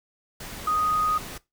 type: tone in noise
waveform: sine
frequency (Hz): 1244.5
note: D#6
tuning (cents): 0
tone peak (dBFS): -21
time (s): 0.67-1.18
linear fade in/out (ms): 5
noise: pink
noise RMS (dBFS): -38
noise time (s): 0.4-1.38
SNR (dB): +14
effects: noise-tail reverb RT60 0.2 s tail -19 dB re dry